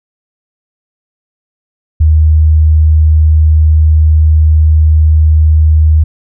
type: tone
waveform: sine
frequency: 77.78 Hz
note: D#2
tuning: in tune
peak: -3 dBFS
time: 2-6.04 s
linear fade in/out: 10 ms
effects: none